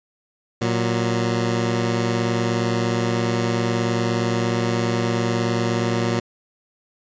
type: tone pair together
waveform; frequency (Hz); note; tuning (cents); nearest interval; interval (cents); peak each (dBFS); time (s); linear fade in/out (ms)
15% pulse; 116.88 / 185; A#2 / F#3; +5 / 0; minor sixth; 795; -14 / -19; 0.61-6.2; 10
effects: resampled to 16000 Hz

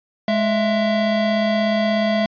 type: tone pair together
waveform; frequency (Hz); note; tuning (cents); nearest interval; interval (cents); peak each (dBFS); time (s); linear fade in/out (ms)
square; 210 / 666.7; G#3 / E5; +19 / +19; octave + minor sixth; 2000; -20; 0.28-2.26; 2
effects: resampled to 11025 Hz

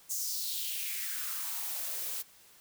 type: noise with high-pass filter sweep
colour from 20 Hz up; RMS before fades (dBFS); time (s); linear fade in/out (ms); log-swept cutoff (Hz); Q
blue; -36; 0.09-2.23; 20; 6900 to 340; 3.2
effects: white hiss -59 dBFS RMS until 2.6 s

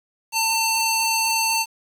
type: tone with band-pass filter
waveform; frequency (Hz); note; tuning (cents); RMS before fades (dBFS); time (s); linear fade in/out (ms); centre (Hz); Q
square; 898; A5; +35; -21; 0.32-1.66; 50; 6800; 0.5
effects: 7-bit

